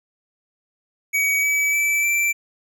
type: tone with pitch steps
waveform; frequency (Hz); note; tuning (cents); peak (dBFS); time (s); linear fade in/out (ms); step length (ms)
square; 2262 / 2288 / 2315 / 2342; C#7 / D7 / D7 / D7; +34 / -46 / -25 / -5; -18; 1.13-2.33; 20; 300
effects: none